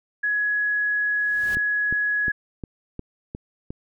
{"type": "tone", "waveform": "sine", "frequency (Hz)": 1679, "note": "G#6", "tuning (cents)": 18, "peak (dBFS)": -20, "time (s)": [0.23, 2.32], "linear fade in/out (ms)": 10}
{"type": "noise with exponential growth", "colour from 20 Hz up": "pink", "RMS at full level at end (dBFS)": -36, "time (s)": [1.04, 1.55], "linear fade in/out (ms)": 0, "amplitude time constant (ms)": 110}
{"type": "click train", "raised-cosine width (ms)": 3, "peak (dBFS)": -19, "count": 7, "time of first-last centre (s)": [1.57, 3.705], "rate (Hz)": 2.81}
{"effects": []}